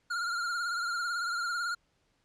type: tone with vibrato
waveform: square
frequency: 1401 Hz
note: F6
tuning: 5 cents sharp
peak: -31 dBFS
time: 0.1-1.75 s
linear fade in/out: 10 ms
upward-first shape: triangle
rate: 18 Hz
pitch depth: 66 cents each way
effects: pink hiss -73 dBFS RMS until 2.24 s + low-pass 7000 Hz 12 dB/octave